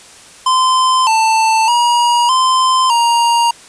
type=tone with pitch steps; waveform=square; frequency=1032 / 888 / 955 / 1035 / 938 Hz; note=C6 / A5 / A#5 / C6 / A#5; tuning=-24 / +16 / +42 / -19 / +11 cents; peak=-10 dBFS; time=0.46-3.51 s; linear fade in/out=5 ms; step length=610 ms; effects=white hiss -39 dBFS RMS until 3.68 s + resampled to 22050 Hz